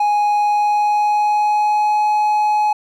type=tone with pitch glide; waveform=triangle; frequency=830.6 to 844.1 Hz; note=G#5 to G#5; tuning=0 to +28 cents; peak=-11 dBFS; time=0-2.73 s; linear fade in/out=5 ms; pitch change=+28 cents; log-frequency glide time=0.37-2.05 s; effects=none

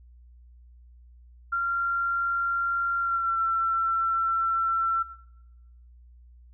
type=tone with pitch glide; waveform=sine; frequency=1381 to 1346.3 Hz; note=F6 to E6; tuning=-20 to +36 cents; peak=-23 dBFS; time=1.52-5.03 s; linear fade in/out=10 ms; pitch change=-44 cents; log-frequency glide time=3-3.37 s; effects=noise-tail reverb RT60 0.9 s tail -17 dB re dry + added 60 Hz sine -49 dBFS peak until 6.53 s

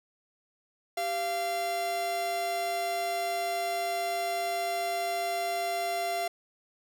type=tone pair together; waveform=45% pulse; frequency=392 / 689.1 Hz; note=G4 / F5; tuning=0 / -23 cents; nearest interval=minor seventh; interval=977 cents; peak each=-39 / -29 dBFS; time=0.97-6.28 s; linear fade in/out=5 ms; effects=none

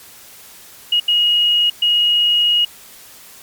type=tone bursts at uneven times; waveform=sine; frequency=2884 Hz; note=F#7; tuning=45 cents flat; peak=-11 dBFS; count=3; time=0.92-1 / 1.08-1.7 / 1.82-2.65 s; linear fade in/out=5 ms; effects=white hiss -41 dBFS RMS until 3.42 s + MP3 96 kbps

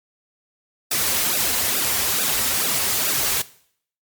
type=noise with flanger; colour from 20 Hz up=white; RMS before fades=-21 dBFS; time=0.91-3.42 s; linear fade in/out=5 ms; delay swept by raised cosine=0.93 to 6.63 ms; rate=2.3 Hz; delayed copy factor=-0.9; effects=noise-tail reverb RT60 0.6 s tail -19 dB re dry + MP3 96 kbps

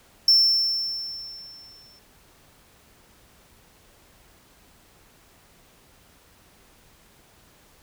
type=tone with exponential decay; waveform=triangle; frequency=5380 Hz; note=E8; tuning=34 cents sharp; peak=-11 dBFS; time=0.28-1.99 s; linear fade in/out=2 ms; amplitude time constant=370 ms; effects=pink hiss -56 dBFS RMS until 7.82 s

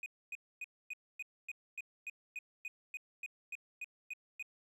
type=tone bursts; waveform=triangle; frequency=2489 Hz; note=D#7; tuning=in tune; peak=-38 dBFS; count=16; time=0.03-4.426 s; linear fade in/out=2 ms; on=31 ms; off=260 ms; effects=none

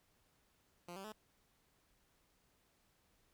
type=tone with pitch steps; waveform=10% pulse; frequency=174.61 / 193.74 / 215 Hz; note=F3 / G3 / A3; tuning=0 / -20 / -40 cents; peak=-39 dBFS; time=0.88-1.123 s; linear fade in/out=5 ms; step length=81 ms; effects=pink hiss -75 dBFS RMS until 3.33 s

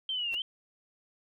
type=linear two-way sweep; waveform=sine; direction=down then up; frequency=3160 to 2700 to 3160 Hz; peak=-30 dBFS; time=0.09-0.42 s; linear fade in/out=2 ms; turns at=0.33 s
type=noise with exponential growth; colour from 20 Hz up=pink; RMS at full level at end=-42 dBFS; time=0.28-0.35 s; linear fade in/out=5 ms; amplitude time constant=15 ms
effects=none

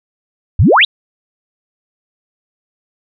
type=exponential sweep; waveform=sine; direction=up; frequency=69.3 to 4094 Hz; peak=-5 dBFS; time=0.59-0.85 s; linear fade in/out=5 ms; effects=none

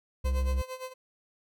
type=tone; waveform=triangle; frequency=65.41 Hz; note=C2; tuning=in tune; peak=-23 dBFS; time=0.24-0.62 s; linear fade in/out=10 ms
type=tone with tremolo; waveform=30% pulse; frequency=515 Hz; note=C5; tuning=28 cents flat; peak=-32 dBFS; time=0.24-0.94 s; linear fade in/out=20 ms; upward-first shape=sine; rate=8.7 Hz; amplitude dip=80%
effects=none

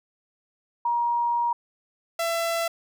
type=tone pair in turn; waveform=sine / sawtooth; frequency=948 / 670.3 Hz; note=A#5 / E5; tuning=+29 / +29 cents; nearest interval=tritone; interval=600 cents; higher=first; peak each=-21 / -20 dBFS; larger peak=second; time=0.85-1.53 / 2.19-2.68 s; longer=first; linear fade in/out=5 ms; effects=none

